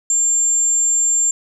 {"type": "tone", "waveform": "sine", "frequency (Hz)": 7340, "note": "A#8", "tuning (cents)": -28, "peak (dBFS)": -13, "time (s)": [0.1, 1.31], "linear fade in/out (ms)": 2, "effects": ["8-bit"]}